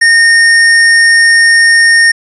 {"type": "tone", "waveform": "square", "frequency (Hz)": 1838, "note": "A#6", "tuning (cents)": -25, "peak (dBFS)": -4, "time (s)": [0.01, 2.12], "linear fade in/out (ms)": 10, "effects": ["resampled to 24000 Hz"]}